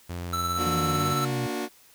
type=tone with pitch glide; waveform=sawtooth; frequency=87.4 to 95.31 Hz; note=F2 to G2; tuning=+2 to -48 cents; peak=-28 dBFS; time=0.09-1.14 s; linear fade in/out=10 ms; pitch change=+150 cents; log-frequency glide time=0.93-1.01 s
type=tone with tremolo; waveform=square; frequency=1325 Hz; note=E6; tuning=9 cents sharp; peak=-25 dBFS; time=0.33-1.25 s; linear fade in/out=2 ms; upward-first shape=triangle; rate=18 Hz; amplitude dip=45%
type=chord; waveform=sawtooth; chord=Bb augmented; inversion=none; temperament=just; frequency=233.1 / 291.4 / 364.2 Hz; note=Bb3 / D4 / F#4; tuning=0 / -13 / -27 cents; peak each=-30 / -29 / -28 dBFS; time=0.56-1.69 s; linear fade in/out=50 ms
type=exponential sweep; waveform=sine; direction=down; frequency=170.9 to 124.9 Hz; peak=-28 dBFS; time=0.66-1.47 s; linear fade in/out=10 ms
effects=white hiss -56 dBFS RMS until 1.94 s